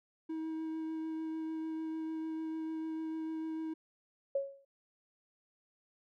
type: tone with vibrato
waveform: triangle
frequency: 319 Hz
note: D#4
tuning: 43 cents sharp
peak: -34 dBFS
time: 0.29-3.74 s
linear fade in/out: 10 ms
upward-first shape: triangle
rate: 6.7 Hz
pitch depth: 12 cents each way
type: tone with exponential decay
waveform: sine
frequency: 552 Hz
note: C#5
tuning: 7 cents flat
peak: -27 dBFS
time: 4.35-4.65 s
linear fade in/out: 5 ms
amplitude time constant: 65 ms
effects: none